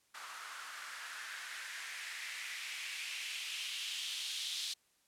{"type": "noise with band-pass filter sweep", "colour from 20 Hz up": "blue", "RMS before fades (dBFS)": -43, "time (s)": [0.14, 4.74], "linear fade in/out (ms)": 10, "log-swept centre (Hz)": [1200, 3700], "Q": 2.8, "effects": ["white hiss -73 dBFS RMS until 5.07 s", "low-pass 11000 Hz 12 dB/octave"]}